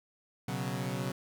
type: chord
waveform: sawtooth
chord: B suspended second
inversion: none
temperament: equal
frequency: 123.47 / 138.59 / 185 Hz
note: B2 / C#3 / F#3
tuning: 0 / 0 / 0 cents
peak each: -33 dBFS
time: 0.48-1.12 s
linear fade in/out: 5 ms
effects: 10-bit